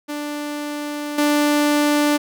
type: tone with level steps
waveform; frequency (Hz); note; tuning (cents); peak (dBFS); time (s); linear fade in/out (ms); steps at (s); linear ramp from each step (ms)
sawtooth; 294.4; D4; +4; -21 / -11; 0.08-2.18; 20; 1.18; 5
effects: none